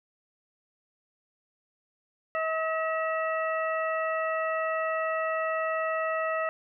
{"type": "harmonic tone with a mistuned harmonic", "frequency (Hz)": 641, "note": "E5", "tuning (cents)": -49, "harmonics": [1, 2, 3, 4], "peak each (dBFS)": [-29, -31, -34, -40], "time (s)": [2.35, 6.49], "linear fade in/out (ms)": 0, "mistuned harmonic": 4, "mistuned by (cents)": 62, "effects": []}